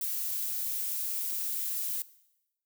violet noise, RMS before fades -33 dBFS, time 0.01-2.02 s, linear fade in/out 2 ms, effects noise-tail reverb RT60 0.9 s tail -19 dB re dry

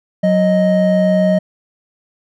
triangle tone pair together, 185.01 / 622.3 Hz, F#3 / D#5, 0 / 0 cents, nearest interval octave + major sixth, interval 2100 cents, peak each -11 dBFS, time 0.23-1.39 s, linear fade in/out 10 ms, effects none

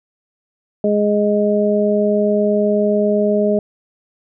harmonic tone, 207.7 Hz, G#3, in tune, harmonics 1 / 2 / 3, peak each -17 / -17 / -17 dBFS, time 0.84-3.59 s, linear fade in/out 2 ms, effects none

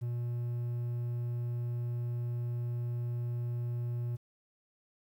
triangle tone, 120 Hz, B2, 49 cents flat, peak -30 dBFS, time 0.01-4.17 s, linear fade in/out 20 ms, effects 11-bit

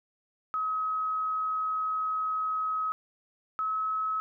sine tone pair in turn, 1274 / 1286.6 Hz, D#6 / E6, +41 / -42 cents, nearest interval unison, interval 17 cents, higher second, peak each -27 dBFS, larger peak neither, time 0.54-2.92 / 3.59-4.2 s, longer first, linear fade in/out 0 ms, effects none

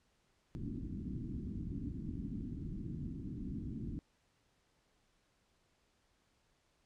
white low-pass noise, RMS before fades -42 dBFS, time 0.55-3.99 s, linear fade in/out 0 ms, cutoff 300 Hz, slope 48 dB/octave, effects pink hiss -75 dBFS RMS until 6.85 s + low-pass 8000 Hz 12 dB/octave

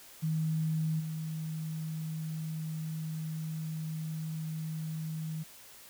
sine tone with level steps, 158.4 Hz, D#3, 31 cents sharp, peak -28 / -34 dBFS, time 0.22-5.44 s, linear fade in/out 20 ms, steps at 0.99 s, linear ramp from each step 20 ms, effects white hiss -53 dBFS RMS until 5.89 s

